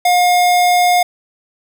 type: tone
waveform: square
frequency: 714 Hz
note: F5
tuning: 38 cents sharp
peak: -10 dBFS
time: 0.05-1.03 s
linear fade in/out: 5 ms
effects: none